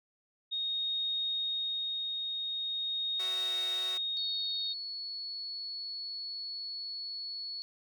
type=tone with tremolo; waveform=sine; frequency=3723 Hz; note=A#7; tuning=3 cents flat; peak=-30 dBFS; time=0.51-4.74 s; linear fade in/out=20 ms; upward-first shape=sine; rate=0.42 Hz; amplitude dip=30%
type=chord; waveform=5% pulse; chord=F# dominant seventh; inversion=none; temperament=equal; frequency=370 / 466.2 / 554.4 / 659.3 Hz; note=F#4 / A#4 / C#5 / E5; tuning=0 / 0 / 0 / 0 cents; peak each=-35 / -40 / -41 / -36 dBFS; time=3.19-3.98 s; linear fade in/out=10 ms
type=tone; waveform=sine; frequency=4396 Hz; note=C#8; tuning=15 cents flat; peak=-37 dBFS; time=4.17-7.62 s; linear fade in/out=0 ms
effects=none